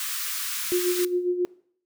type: high-pass noise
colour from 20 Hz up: white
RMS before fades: -30 dBFS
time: 0-1.05 s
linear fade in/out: 2 ms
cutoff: 1100 Hz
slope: 48 dB/octave
type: tone with tremolo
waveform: sine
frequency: 357.2 Hz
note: F4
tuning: 39 cents sharp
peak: -19 dBFS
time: 0.72-1.45 s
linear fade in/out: 0 ms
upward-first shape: sine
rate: 7.4 Hz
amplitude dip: 60%
effects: noise-tail reverb RT60 0.6 s tail -21 dB re dry